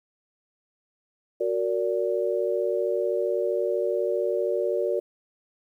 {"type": "chord", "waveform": "sine", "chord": "Gb augmented", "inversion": "none", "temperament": "just", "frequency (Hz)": [370, 462.5, 578.1], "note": ["Gb4", "Bb4", "D5"], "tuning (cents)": [0, -14, -27], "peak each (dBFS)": -27, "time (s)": [1.4, 5], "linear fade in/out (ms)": 10, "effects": ["10-bit"]}